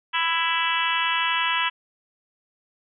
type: harmonic tone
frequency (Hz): 331.2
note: E4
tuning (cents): +8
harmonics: 3 / 4 / 5 / 6 / 7 / 8 / 9 / 10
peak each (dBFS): -26 / -30 / -29 / -30 / -33 / -28 / -29 / -31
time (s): 0.13-1.7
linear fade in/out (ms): 20
effects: none